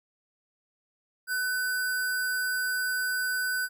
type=tone with sample-and-hold; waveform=sine; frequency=1503 Hz; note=F#6; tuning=27 cents sharp; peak=-26 dBFS; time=1.27-3.69 s; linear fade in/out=50 ms; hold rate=6300 Hz; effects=none